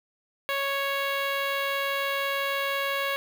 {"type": "tone with notch filter", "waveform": "10% pulse", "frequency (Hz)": 554, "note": "C#5", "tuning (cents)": -1, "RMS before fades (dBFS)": -28, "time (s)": [0.49, 3.16], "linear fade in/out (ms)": 0, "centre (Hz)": 8000, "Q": 0.94, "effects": ["9-bit"]}